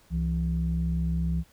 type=tone pair together; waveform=sine; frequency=67.3 / 167.01 Hz; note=C2 / E3; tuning=+49 / +23 cents; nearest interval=octave + major third; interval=1574 cents; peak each=-26 dBFS; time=0.1-1.44 s; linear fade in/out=50 ms; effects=tanh soft clip ceiling -18 dBFS + pink hiss -60 dBFS RMS until 1.52 s